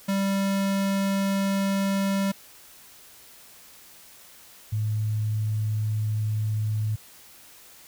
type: tone pair in turn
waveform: square / sine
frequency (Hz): 196 / 107.61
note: G3 / A2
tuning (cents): 0 / -38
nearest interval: minor seventh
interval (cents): 1038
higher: first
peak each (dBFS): -23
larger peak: neither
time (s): 0.08-2.32 / 4.72-6.96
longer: neither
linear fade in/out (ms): 10
effects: white hiss -50 dBFS RMS until 7.87 s